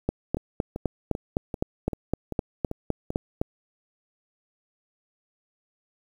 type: two click trains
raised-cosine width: 2 ms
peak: -17 / -10 dBFS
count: 8 / 14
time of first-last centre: 0.37-3.104 / 0.09-3.415 s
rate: 2.56 / 3.91 Hz
effects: 8-bit